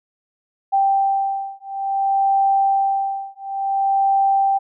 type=beating tone pair; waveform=sine; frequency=784 / 784.57 Hz; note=G5 / G5; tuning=0 / +1 cents; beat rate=0.57 Hz; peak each=-19 dBFS; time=0.72-4.59 s; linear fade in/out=20 ms; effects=none